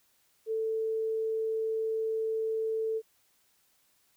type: tone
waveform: sine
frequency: 443.2 Hz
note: A4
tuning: 13 cents sharp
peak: -28 dBFS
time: 0.46-3.02 s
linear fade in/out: 50 ms
effects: white hiss -69 dBFS RMS until 4.16 s